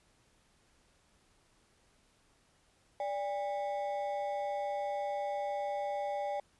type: ring-modulated tone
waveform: triangle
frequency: 696 Hz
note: F5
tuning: 6 cents flat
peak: -28 dBFS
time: 3-6.4 s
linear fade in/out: 2 ms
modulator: 113 Hz
effects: pink hiss -69 dBFS RMS until 6.59 s + resampled to 24000 Hz